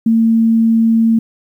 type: tone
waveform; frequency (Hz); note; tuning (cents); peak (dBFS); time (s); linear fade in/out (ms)
sine; 226.4; A3; +50; -8; 0.06-1.19; 5
effects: 8-bit